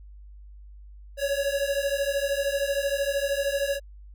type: beating tone pair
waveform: square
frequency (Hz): 553 / 566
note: C#5 / C#5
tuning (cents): -4 / +36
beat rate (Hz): 13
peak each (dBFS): -28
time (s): 1.17-3.8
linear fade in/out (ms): 50
effects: added 50 Hz sine -43 dBFS peak until 4.14 s